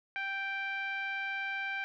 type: tone with low-pass filter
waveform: 10% pulse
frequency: 784 Hz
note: G5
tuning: in tune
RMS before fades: -36 dBFS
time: 0.16-1.84 s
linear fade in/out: 0 ms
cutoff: 2000 Hz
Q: 5.2
effects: none

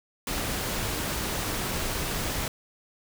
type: noise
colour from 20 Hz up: pink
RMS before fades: -30 dBFS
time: 0.27-2.48 s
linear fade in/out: 2 ms
effects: none

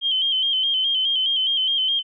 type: tone with vibrato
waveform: sine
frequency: 3136 Hz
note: G7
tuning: in tune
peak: -18 dBFS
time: 0.01-2.03 s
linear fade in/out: 50 ms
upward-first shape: square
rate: 4.8 Hz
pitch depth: 45 cents each way
effects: none

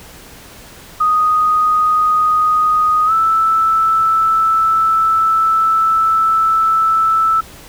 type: tone with pitch glide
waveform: sine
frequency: 1244.5 to 1317.7 Hz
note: D#6 to E6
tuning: 0 to -1 cents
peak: -10 dBFS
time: 1-7.41 s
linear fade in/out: 10 ms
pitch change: +99 cents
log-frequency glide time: 3.06-3.12 s
effects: pink hiss -38 dBFS RMS until 7.68 s

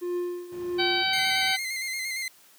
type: tone with tremolo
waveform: triangle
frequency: 353.5 Hz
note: F4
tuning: 21 cents sharp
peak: -23 dBFS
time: 0.01-1.04 s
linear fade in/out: 20 ms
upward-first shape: triangle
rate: 1.6 Hz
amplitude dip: 85%
type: noise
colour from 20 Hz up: brown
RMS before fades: -41 dBFS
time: 0.52-1.52 s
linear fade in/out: 2 ms
type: harmonic tone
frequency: 766 Hz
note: G5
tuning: 40 cents flat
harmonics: 1 / 2 / 3 / 4 / 5 / 6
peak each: -30 / -30 / -30 / -30 / -30 / -30 dBFS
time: 0.78-1.57 s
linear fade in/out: 20 ms
type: tone with vibrato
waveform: sawtooth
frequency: 2093 Hz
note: C7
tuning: in tune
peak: -26 dBFS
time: 1.13-2.28 s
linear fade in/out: 2 ms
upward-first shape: square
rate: 8.7 Hz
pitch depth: 32 cents each way
effects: white hiss -56 dBFS RMS until 2.58 s + high-pass 150 Hz 12 dB/octave

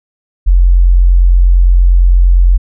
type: tone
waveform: sine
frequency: 44.35 Hz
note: F1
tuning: 27 cents sharp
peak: -3 dBFS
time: 0.46-2.58 s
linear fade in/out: 20 ms
effects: none

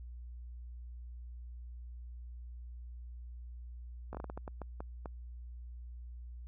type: slowing click train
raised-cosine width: 1 ms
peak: -28 dBFS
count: 11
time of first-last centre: 4.13-5.058 s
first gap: 17 ms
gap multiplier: 1.35
effects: added 60 Hz sine -44 dBFS peak until 6.47 s

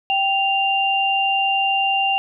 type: tone pair together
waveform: sine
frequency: 782 / 2787 Hz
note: G5 / F7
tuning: -4 / -4 cents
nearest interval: octave + minor seventh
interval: 2200 cents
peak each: -19 dBFS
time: 0.1-2.18 s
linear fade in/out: 0 ms
effects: none

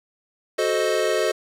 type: chord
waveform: square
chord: F# diminished seventh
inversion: none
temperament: equal with one note detuned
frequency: 370 / 437 / 523.3 / 622.3 Hz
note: F#4 / A4 / C5 / Eb5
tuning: 0 / -12 / 0 / 0 cents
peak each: -27 / -25 / -27 / -25 dBFS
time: 0.58-1.32 s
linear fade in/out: 10 ms
effects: low-pass 10000 Hz 12 dB/octave + 8-bit

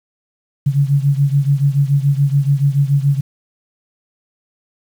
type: beating tone pair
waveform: sine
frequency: 138.59 / 145.59 Hz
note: C#3 / D3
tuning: 0 / -15 cents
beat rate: 7 Hz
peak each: -13 / -16 dBFS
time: 0.66-3.21 s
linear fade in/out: 10 ms
effects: 7-bit

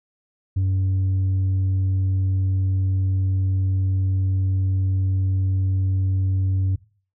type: tone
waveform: sine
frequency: 95 Hz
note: F#2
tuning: 46 cents sharp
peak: -15 dBFS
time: 0.56-6.76 s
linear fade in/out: 10 ms
effects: noise-tail reverb RT60 0.4 s tail -20 dB re dry + tanh soft clip ceiling -17 dBFS

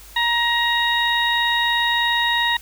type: harmonic tone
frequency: 943 Hz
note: A#5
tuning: 20 cents sharp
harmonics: 1 / 2 / 3 / 4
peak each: -22 / -20 / -29 / -22 dBFS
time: 0.16-2.57 s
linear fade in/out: 5 ms
effects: added 50 Hz sine -44 dBFS peak until 2.61 s + white hiss -44 dBFS RMS until 2.61 s

